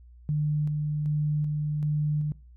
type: tone with tremolo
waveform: sine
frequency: 150 Hz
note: D3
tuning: 37 cents sharp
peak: -23 dBFS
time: 0.29-2.32 s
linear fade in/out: 0 ms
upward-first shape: square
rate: 1.3 Hz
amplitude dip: 25%
effects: noise-tail reverb RT60 0.4 s tail -22 dB re dry + added 60 Hz sine -48 dBFS peak until 2.56 s